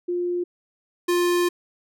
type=tone pair in turn; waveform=sine / square; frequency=352.9 / 351.5 Hz; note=F4 / F4; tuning=+18 / +11 cents; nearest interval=unison; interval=7 cents; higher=first; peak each=-22 / -19 dBFS; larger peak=second; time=0.08-0.44 / 1.08-1.49 s; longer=second; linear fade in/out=10 ms; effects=none